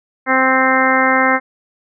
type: harmonic tone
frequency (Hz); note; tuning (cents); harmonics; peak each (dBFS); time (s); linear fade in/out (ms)
261.6; C4; 0; 1 / 2 / 3 / 4 / 5 / 6 / 7 / 8; -19 / -19 / -19 / -19 / -19 / -19 / -19 / -19; 0.26-1.4; 50
effects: none